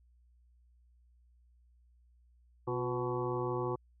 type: harmonic tone with a mistuned harmonic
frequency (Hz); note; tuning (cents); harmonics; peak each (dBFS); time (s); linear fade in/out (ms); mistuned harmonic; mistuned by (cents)
124.8; B2; +19; 1 / 2 / 3 / 4 / 6 / 7 / 8 / 9; -38 / -46 / -35 / -40 / -47 / -42 / -44 / -42; 2.67-3.76; 10; 3; -57
effects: added 60 Hz sine -62 dBFS peak until 4 s